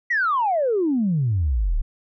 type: exponential sweep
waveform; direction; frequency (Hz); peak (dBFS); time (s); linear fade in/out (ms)
sine; down; 2000 to 32.36; -17; 0.1-1.82; 10
effects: tanh soft clip ceiling -13 dBFS